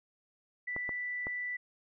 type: tone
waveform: sine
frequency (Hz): 1975.5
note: B6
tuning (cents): 0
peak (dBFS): -34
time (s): 0.67-1.57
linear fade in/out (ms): 10
type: clicks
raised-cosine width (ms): 1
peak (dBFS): -26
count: 3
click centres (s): 0.764 / 0.892 / 1.269
effects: none